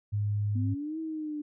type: tone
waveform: sine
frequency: 103.6 Hz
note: G#2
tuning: 4 cents flat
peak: -26 dBFS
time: 0.12-0.75 s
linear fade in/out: 20 ms
type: linear two-way sweep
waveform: sine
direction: up then down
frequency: 242.9 to 323 to 295 Hz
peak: -32 dBFS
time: 0.55-1.42 s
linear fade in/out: 10 ms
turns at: 0.99 s
effects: none